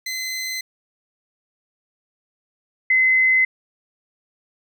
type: tone pair in turn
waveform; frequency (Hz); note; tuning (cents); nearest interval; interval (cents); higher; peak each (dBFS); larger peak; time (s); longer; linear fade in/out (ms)
20% pulse / sine; 2046 / 2046; C7 / C7; -39 / -39; unison; 0; neither; -20 / -13; second; 0.06-0.61 / 2.9-3.45; neither; 5
effects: none